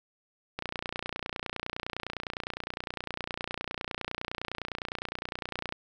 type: click train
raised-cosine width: 0.3 ms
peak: -17 dBFS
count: 154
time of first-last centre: 0.59-5.724 s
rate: 29.8 Hz
effects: none